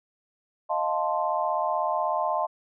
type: chord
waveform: sine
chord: F dominant seventh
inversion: third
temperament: equal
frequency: 622.3 / 698.5 / 880 / 1046.5 Hz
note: Eb5 / F5 / A5 / C6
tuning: 0 / 0 / 0 / 0 cents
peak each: -29 dBFS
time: 0.69-2.47 s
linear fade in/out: 20 ms
effects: none